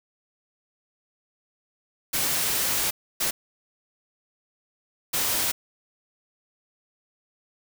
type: noise bursts at uneven times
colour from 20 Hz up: white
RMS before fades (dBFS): -25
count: 3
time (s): 2.13-2.91 / 3.2-3.31 / 5.13-5.52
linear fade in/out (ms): 10
effects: none